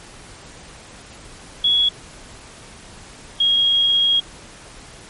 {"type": "tone pair in turn", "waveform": "sine", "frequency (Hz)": [3359, 3278], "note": ["G#7", "G#7"], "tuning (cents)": [19, -23], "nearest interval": "unison", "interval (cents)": 42, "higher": "first", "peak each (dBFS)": -13, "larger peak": "neither", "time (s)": [[1.64, 1.89], [3.4, 4.2]], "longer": "second", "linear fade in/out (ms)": 5, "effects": ["pink hiss -41 dBFS RMS until 5.09 s", "MP3 48 kbps"]}